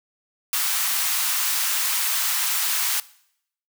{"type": "high-pass noise", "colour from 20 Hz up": "white", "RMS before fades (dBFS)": -23, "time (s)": [0.53, 3], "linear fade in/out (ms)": 2, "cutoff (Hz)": 890, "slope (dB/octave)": 24, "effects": ["noise-tail reverb RT60 0.7 s tail -20 dB re dry"]}